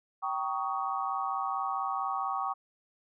sine chord, Eb dominant seventh, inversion first, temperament just, 777.8 / 933.4 / 1120.1 / 1244.5 Hz, G5 / Bb5 / Db6 / Eb6, -14 / +2 / +18 / 0 cents, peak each -34 / -39 / -33 / -37 dBFS, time 0.22-2.54 s, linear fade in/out 20 ms, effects none

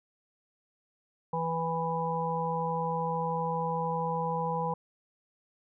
harmonic tone, 164.81 Hz, E3, in tune, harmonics 1 / 3 / 5 / 6, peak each -34 / -34 / -34 / -33 dBFS, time 1.33-4.74 s, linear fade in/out 5 ms, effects none

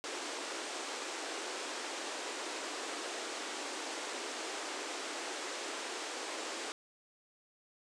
pink band-pass noise, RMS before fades -41 dBFS, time 0.04-6.72 s, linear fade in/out 0 ms, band 290 to 8700 Hz, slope 48 dB/octave, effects none

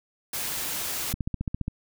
white noise, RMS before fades -31 dBFS, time 0.33-1.13 s, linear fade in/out 5 ms
click train, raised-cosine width 5 ms, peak -16 dBFS, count 9, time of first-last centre 1.14-1.681 s, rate 14.8 Hz
effects none

